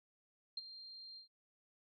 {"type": "tone with ADSR envelope", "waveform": "sine", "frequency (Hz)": 4186, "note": "C8", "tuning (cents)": 0, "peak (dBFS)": -37, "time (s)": [0.57, 1.28], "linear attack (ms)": 5, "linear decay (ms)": 27, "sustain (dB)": -13, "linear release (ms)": 110, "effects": []}